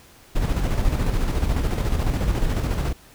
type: noise with tremolo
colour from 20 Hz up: brown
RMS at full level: -20 dBFS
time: 0.35-2.93 s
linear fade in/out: 10 ms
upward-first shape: square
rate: 14 Hz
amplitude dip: 40%
effects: pink hiss -50 dBFS RMS until 3.14 s